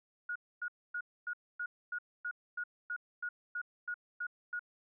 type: tone bursts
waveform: sine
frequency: 1446 Hz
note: F#6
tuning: 40 cents flat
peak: -35 dBFS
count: 14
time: 0.29-4.594 s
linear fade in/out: 5 ms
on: 66 ms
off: 260 ms
effects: none